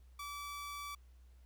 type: tone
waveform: sawtooth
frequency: 1154 Hz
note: D6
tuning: 31 cents flat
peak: -39 dBFS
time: 0.19-0.95 s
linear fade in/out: 5 ms
effects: added 62 Hz sine -57 dBFS peak until 1.45 s + pink hiss -75 dBFS RMS until 1.45 s